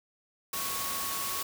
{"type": "tone in noise", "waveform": "sine", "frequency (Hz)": 1108.7, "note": "C#6", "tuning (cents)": 0, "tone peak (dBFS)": -38, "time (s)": [0.53, 1.43], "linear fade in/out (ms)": 5, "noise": "white", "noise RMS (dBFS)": -34, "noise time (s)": [0.53, 1.43], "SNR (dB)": -7, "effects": []}